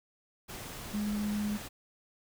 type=tone in noise; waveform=sine; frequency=208.5 Hz; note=G#3; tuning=7 cents sharp; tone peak=-30 dBFS; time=0.93-1.58 s; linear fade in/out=20 ms; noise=pink; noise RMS=-43 dBFS; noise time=0.48-1.69 s; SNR=+10 dB; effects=none